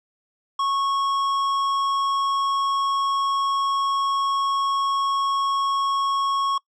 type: tone with tanh clipping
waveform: sine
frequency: 1100 Hz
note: C#6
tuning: 14 cents flat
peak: -22 dBFS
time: 0.59-6.58 s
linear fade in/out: 5 ms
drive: 11 dB
effects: noise-tail reverb RT60 0.1 s tail -24 dB re dry